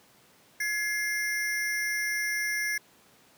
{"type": "ring-modulated tone", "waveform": "square", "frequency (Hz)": 1900, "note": "A#6", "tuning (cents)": 33, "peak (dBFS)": -25, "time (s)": [0.6, 2.78], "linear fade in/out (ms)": 5, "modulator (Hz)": 212, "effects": ["pink hiss -59 dBFS RMS until 3.37 s", "high-pass 150 Hz 12 dB/octave"]}